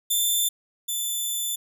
10% pulse tone pair in turn, 3547 / 3516 Hz, A7 / A7, +13 / -2 cents, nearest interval unison, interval 15 cents, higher first, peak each -13 / -18 dBFS, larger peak first, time 0.1-0.49 / 0.88-1.56 s, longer second, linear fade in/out 10 ms, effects none

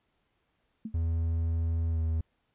sine tone with exponential decay, 220 Hz, A3, in tune, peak -30 dBFS, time 0.85-0.96 s, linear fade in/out 5 ms, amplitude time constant 23 ms
triangle tone with pitch glide, 82.41 to 80.71 Hz, E2 to E2, 0 to -36 cents, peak -24 dBFS, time 0.94-2.21 s, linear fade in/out 5 ms, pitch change -36 cents, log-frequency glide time 1.91-1.99 s
effects pink hiss -75 dBFS RMS until 2.54 s + resampled to 8000 Hz

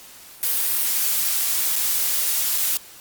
blue noise with dropouts, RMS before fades -21 dBFS, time 0.43-2.77 s, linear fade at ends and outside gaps 0 ms, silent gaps 1.757-1.762 / 2.578-2.582 s, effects white hiss -44 dBFS RMS until 3 s + Opus 48 kbps

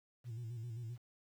sine tone with vibrato, 116.54 Hz, A#2, in tune, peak -39 dBFS, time 0.24-0.98 s, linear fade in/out 50 ms, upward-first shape square, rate 7.6 Hz, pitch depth 70 cents each way, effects tanh soft clip ceiling -40 dBFS + 11-bit

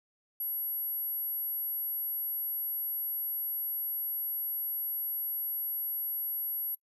sine tone, 11550 Hz, F#9, 43 cents flat, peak -31 dBFS, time 0.4-6.75 s, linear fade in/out 5 ms, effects noise-tail reverb RT60 0.1 s tail -22 dB re dry

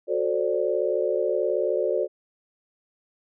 sine chord, D dominant seventh, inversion first, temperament just, 367.1 / 440.5 / 528.6 / 587.3 Hz, F#4 / A4 / C5 / D5, -14 / +2 / +18 / 0 cents, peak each -27 dBFS, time 0.07-2.08 s, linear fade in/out 50 ms, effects none

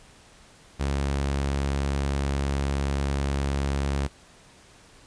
sawtooth tone, 69.5 Hz, C#2, 5 cents sharp, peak -20 dBFS, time 0.79-4.08 s, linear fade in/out 20 ms, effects pink hiss -53 dBFS RMS until 5.06 s + resampled to 22050 Hz

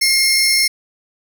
sawtooth tone pair together, 2141 / 5385 Hz, C7 / E8, +39 / +36 cents, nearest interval octave + major third, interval 1597 cents, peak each -12 dBFS, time 0.01-0.68 s, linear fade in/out 10 ms, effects none

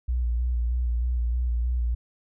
sine tone with vibrato, 60 Hz, B1, 49 cents flat, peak -22 dBFS, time 0.08-1.95 s, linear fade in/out 10 ms, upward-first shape square, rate 3.2 Hz, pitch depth 34 cents each way, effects none

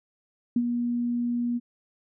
sine tone with ADSR envelope, 240 Hz, B3, 49 cents flat, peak -18 dBFS, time 0.56-1.6 s, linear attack 4 ms, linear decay 53 ms, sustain -6 dB, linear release 34 ms, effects none

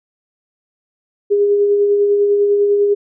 sine tone with tremolo, 407.6 Hz, G#4, 32 cents flat, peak -9 dBFS, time 1.3-2.95 s, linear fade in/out 20 ms, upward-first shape sine, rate 10 Hz, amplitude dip 30%, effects none

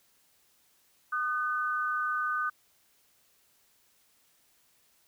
sine tone pair together, 1223.7 / 1510 Hz, D#6 / F#6, -29 / +35 cents, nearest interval major third, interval 364 cents, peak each -30 / -31 dBFS, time 1.12-2.5 s, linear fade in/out 10 ms, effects white hiss -67 dBFS RMS until 5.07 s

